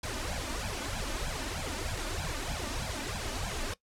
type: noise with flanger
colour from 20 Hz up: pink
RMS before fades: -35 dBFS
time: 0.03-3.74 s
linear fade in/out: 5 ms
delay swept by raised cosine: 1.2 to 3.4 ms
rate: 3.2 Hz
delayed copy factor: +1
effects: noise-tail reverb RT60 0.1 s tail -19 dB re dry + low-pass 9000 Hz 12 dB/octave